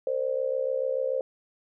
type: tone with amplitude modulation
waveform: sine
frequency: 525 Hz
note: C5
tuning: 6 cents sharp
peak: -21 dBFS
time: 0.07-1.21 s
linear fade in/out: 2 ms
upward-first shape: sine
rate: 66.9 Hz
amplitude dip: 85%
effects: none